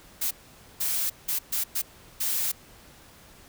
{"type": "noise bursts at uneven times", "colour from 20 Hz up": "blue", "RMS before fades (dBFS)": -27, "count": 6, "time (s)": [[0.21, 0.31], [0.8, 1.1], [1.28, 1.39], [1.52, 1.64], [1.75, 1.82], [2.2, 2.52]], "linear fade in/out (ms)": 10, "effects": ["pink hiss -52 dBFS RMS until 3.48 s"]}